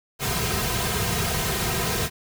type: noise with comb filter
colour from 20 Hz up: pink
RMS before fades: -25 dBFS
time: 0.19-2.1 s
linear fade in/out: 50 ms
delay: 3.5 ms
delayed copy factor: -0.9
effects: none